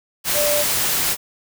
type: tone in noise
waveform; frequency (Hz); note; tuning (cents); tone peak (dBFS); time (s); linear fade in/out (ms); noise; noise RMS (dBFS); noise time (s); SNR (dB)
sine; 589; D5; +5; -19; 0.33-0.65; 50; white; -20; 0.24-1.17; -2
effects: none